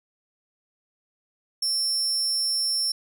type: tone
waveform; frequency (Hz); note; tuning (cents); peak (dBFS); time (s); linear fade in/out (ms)
35% pulse; 5400; E8; +41; -20; 1.62-2.92; 5
effects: none